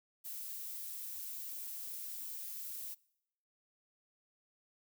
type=noise; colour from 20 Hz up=violet; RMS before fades=-44 dBFS; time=0.24-2.95 s; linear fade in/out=20 ms; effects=noise-tail reverb RT60 0.8 s tail -24 dB re dry